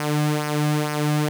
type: tone with flanger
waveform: sawtooth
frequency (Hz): 150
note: D3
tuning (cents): +37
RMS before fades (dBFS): -22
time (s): 0-1.29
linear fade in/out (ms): 2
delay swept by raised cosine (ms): 0.26 to 2.16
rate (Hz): 2.2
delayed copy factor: -0.6
effects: none